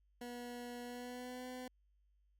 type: tone with pitch glide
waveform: 20% pulse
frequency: 242.5 to 252.9 Hz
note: B3 to B3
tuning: -31 to +41 cents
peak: -40 dBFS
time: 0.21-1.68 s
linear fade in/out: 5 ms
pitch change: +72 cents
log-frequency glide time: 0.83-1.48 s
effects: added 50 Hz sine -70 dBFS peak until 2.39 s